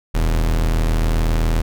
45% pulse tone pair together, 40.3 / 88 Hz, E1 / F2, -38 / +14 cents, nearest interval octave + major second, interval 1352 cents, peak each -15 / -26 dBFS, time 0.14-1.62 s, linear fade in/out 10 ms, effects none

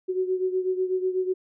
sine beating tone pair, 370 / 378.1 Hz, F#4 / F#4, 0 / +38 cents, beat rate 8.1 Hz, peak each -24 / -29 dBFS, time 0.08-1.34 s, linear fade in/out 20 ms, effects none

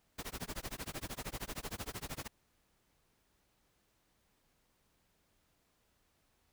pink noise with tremolo, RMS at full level -40 dBFS, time 0.18-2.28 s, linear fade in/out 10 ms, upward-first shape sine, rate 13 Hz, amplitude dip 100%, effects pink hiss -75 dBFS RMS until 6.52 s

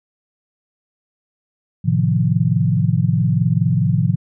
sine chord, F dominant seventh, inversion first, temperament equal, 110 / 130.81 / 155.56 / 174.61 Hz, A2 / C3 / Eb3 / F3, 0 / 0 / 0 / 0 cents, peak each -19 dBFS, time 1.84-4.16 s, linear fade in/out 20 ms, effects none

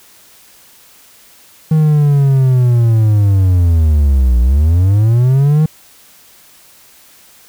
triangle linear two-way sweep, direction down then up, 158.5 to 58.27 to 158.5 Hz, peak -5 dBFS, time 1.71-5.66 s, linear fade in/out 5 ms, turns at 4.4 s, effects white hiss -44 dBFS RMS until 7.48 s

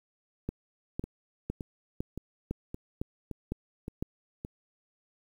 two click trains, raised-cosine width 3 ms, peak -24 / -19 dBFS, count 7 / 8, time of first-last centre 1.04-4.449 / 0.49-4.025 s, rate 1.76 / 1.98 Hz, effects 9-bit

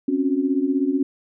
sine tone cluster, 264.1 / 280.1 / 366.9 Hz, C4 / C#4 / F#4, +16 / +18 / -15 cents, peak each -23 / -20 / -27 dBFS, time 0.08-1.03 s, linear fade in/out 5 ms, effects none

